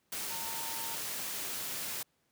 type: tone in noise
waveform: sine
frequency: 912 Hz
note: A#5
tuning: 38 cents flat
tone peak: -44 dBFS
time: 0.3-0.95 s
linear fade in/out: 5 ms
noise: white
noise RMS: -38 dBFS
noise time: 0.12-2.03 s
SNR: -9 dB
effects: pink hiss -75 dBFS RMS until 2.31 s + high-pass 100 Hz 12 dB/octave